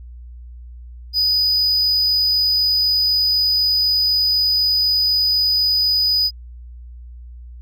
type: tone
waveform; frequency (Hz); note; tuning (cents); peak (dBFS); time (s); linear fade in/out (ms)
triangle; 4972; D#8; -2; -13; 1.13-6.31; 50
effects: added 60 Hz sine -34 dBFS peak until 7.61 s